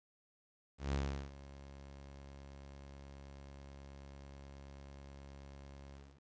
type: tone with ADSR envelope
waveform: sawtooth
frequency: 69.3 Hz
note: C#2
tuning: in tune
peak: -29 dBFS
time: 0.78-6.23 s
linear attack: 150 ms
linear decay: 370 ms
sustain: -18 dB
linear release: 280 ms
effects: resampled to 16000 Hz + 11-bit